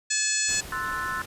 harmonic tone, 860 Hz, A5, 40 cents flat, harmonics 2 / 3 / 4 / 5 / 6 / 7 / 8 / 9 / 10, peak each -31 / -32 / -38 / -31 / -36 / -33 / -29 / -29 / -38 dBFS, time 0.1-0.61 s, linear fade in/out 10 ms
pink noise, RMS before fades -40 dBFS, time 0.48-1.26 s, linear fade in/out 10 ms
sine chord, F# half-diminished seventh, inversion second, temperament equal, 1046.5 / 1318.5 / 1480 / 1760 Hz, C6 / E6 / F#6 / A6, 0 / 0 / 0 / 0 cents, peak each -33 dBFS, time 0.72-1.22 s, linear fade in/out 2 ms
effects resampled to 32000 Hz

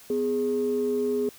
sine tone pair together, 250.4 / 415.3 Hz, B3 / G#4, +24 / 0 cents, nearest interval major sixth, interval 876 cents, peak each -28 / -23 dBFS, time 0.1-1.29 s, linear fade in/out 2 ms, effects tanh soft clip ceiling -17 dBFS + white hiss -50 dBFS RMS until 1.38 s

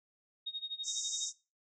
sine tone with tremolo, 3729 Hz, A#7, in tune, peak -34 dBFS, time 0.46-1.3 s, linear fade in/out 10 ms, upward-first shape sine, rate 12 Hz, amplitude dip 90%
white band-pass noise, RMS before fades -39 dBFS, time 0.83-1.33 s, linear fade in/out 50 ms, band 5400 to 7500 Hz, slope 96 dB/octave
effects noise-tail reverb RT60 0.3 s tail -20 dB re dry

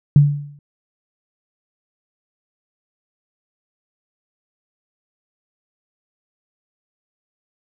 sine tone with exponential decay, 144.6 Hz, D3, 27 cents flat, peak -4 dBFS, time 0.16-0.59 s, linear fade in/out 2 ms, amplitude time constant 93 ms, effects none

